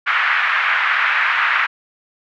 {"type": "band-pass noise", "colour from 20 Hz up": "pink", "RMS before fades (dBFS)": -17, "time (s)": [0.06, 1.67], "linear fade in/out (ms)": 20, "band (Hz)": [1300, 2200], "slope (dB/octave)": 24, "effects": []}